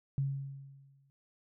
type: tone with exponential decay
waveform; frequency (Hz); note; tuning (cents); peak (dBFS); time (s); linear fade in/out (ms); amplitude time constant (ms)
sine; 137.6; C#3; -12; -27; 0.18-1.1; 0; 200
effects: none